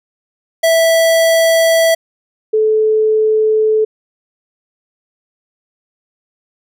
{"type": "tone pair in turn", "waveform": ["square", "sine"], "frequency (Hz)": [657, 434.2], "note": ["E5", "A4"], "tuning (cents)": [-6, -23], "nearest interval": "perfect fifth", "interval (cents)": 717, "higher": "first", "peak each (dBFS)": -9, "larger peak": "neither", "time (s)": [[0.63, 1.95], [2.53, 3.85]], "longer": "neither", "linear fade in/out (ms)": 10, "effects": []}